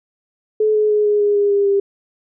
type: tone with pitch steps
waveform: sine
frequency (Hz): 430 / 425.3 / 420.7 / 416.1 / 411.5 / 407 / 402.6 / 398.2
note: A4 / G#4 / G#4 / G#4 / G#4 / G#4 / G4 / G4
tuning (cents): -40 / +41 / +22 / +3 / -16 / -35 / +46 / +27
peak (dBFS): -12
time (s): 0.6-1.8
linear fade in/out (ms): 5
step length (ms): 150
effects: none